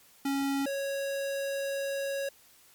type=tone pair in turn; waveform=square; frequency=276.2 / 552.4 Hz; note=C#4 / C#5; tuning=-6 / -6 cents; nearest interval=octave; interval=1200 cents; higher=second; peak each=-28 / -31 dBFS; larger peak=first; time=0.25-0.66 / 0.66-2.29 s; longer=second; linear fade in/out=5 ms; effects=white hiss -59 dBFS RMS until 2.74 s + MP3 96 kbps